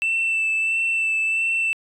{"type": "tone with vibrato", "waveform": "sine", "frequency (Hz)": 2661, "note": "E7", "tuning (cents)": 16, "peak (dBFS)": -17, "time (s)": [0.02, 1.73], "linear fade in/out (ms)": 0, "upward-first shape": "sine", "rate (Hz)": 1.5, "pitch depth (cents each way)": 18, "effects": ["tanh soft clip ceiling -17 dBFS"]}